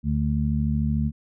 harmonic tone, 73.42 Hz, D2, in tune, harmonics 1 / 2 / 3, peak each -25 / -25 / -25 dBFS, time 0.03-1.12 s, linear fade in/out 50 ms, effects none

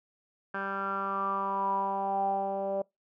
10% pulse tone with low-pass filter sweep, 196 Hz, G3, in tune, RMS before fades -31 dBFS, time 0.54-2.82 s, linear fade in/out 5 ms, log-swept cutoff 1600 to 620 Hz, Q 8.4, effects noise-tail reverb RT60 0.2 s tail -25 dB re dry

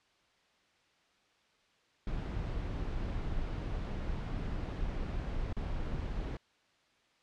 brown noise with dropouts, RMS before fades -36 dBFS, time 2.07-6.37 s, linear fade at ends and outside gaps 2 ms, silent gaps 5.529-5.566 s, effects white hiss -69 dBFS RMS until 7.22 s + low-pass 4000 Hz 12 dB/octave

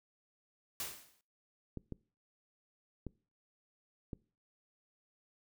white noise with exponential decay, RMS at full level -37 dBFS, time 0.8-1.21 s, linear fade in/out 1 ms, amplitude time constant 88 ms
clicks, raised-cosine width 3 ms, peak -28 dBFS, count 4, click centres 1.773 / 1.923 / 3.067 / 4.132 s
effects noise-tail reverb RT60 0.4 s tail -23 dB re dry

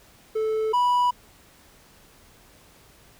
triangle tone pair in turn, 437.4 / 981.9 Hz, A4 / B5, -10 / -10 cents, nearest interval octave + major second, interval 1400 cents, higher second, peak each -20 / -16 dBFS, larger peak second, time 0.35-0.73 / 0.73-1.11 s, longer neither, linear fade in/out 10 ms, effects pink hiss -54 dBFS RMS until 3.19 s

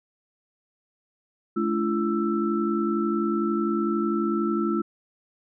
sine tone cluster, 215.4 / 288.5 / 339.6 / 1325 Hz, A3 / D4 / F4 / E6, -37 / -31 / -48 / +9 cents, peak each -26 / -31 / -25 / -31 dBFS, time 1.56-4.82 s, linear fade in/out 10 ms, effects none

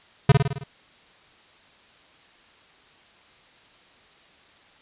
square tone with echo, 138.59 Hz, C#3, in tune, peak -10 dBFS, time 0.29-0.32 s, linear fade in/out 5 ms, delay 53 ms, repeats 6, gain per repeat -4 dB, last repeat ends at 0.638 s, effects white hiss -54 dBFS RMS until 4.81 s + resampled to 8000 Hz

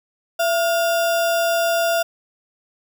sine tone with sample-and-hold, 673 Hz, E5, 36 cents sharp, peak -16 dBFS, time 0.39-2.03 s, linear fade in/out 10 ms, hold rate 2100 Hz, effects none

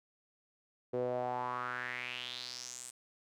sawtooth tone with band-pass filter sweep, 124.1 Hz, B2, 9 cents sharp, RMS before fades -39 dBFS, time 0.93-2.91 s, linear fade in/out 10 ms, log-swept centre 440 to 8700 Hz, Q 4.7, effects none

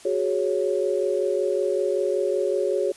sine chord, F# suspended second, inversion none, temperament equal, 370 / 415.3 / 554.4 Hz, F#4 / G#4 / C#5, 0 / 0 / 0 cents, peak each -25 dBFS, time 0.05-2.92 s, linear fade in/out 5 ms, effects white hiss -48 dBFS RMS until 2.96 s + resampled to 24000 Hz

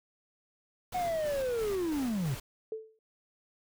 pink noise with tremolo, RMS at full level -43 dBFS, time 0.92-2.4 s, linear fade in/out 5 ms, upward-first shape square, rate 3 Hz, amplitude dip 30%
triangle linear sweep, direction down, 740 to 120 Hz, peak -27 dBFS, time 0.94-2.35 s, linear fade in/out 10 ms
sine tone with exponential decay, 440 Hz, A4, in tune, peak -31 dBFS, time 2.72-2.99 s, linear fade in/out 2 ms, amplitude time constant 57 ms
effects none

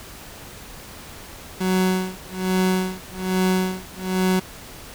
30% pulse tone with tremolo, 185.9 Hz, F#3, 8 cents sharp, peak -14 dBFS, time 1.6-4.4 s, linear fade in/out 10 ms, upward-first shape sine, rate 1.2 Hz, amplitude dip 100%, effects pink hiss -40 dBFS RMS until 4.94 s

